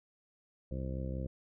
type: harmonic tone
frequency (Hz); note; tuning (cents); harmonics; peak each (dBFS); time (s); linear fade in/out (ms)
65.41; C2; 0; 1 / 2 / 3 / 4 / 5 / 6 / 7 / 8 / 9; -38 / -40 / -43 / -49 / -48 / -54 / -55 / -46 / -57; 0.71-1.27; 5
effects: none